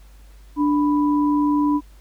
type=tone pair together; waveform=sine; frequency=293.7 / 989.9 Hz; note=D4 / B5; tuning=0 / +4 cents; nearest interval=octave + major sixth; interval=2104 cents; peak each=-16 / -24 dBFS; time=0.56-1.81 s; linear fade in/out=50 ms; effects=added 50 Hz sine -43 dBFS peak until 2 s + pink hiss -56 dBFS RMS until 2 s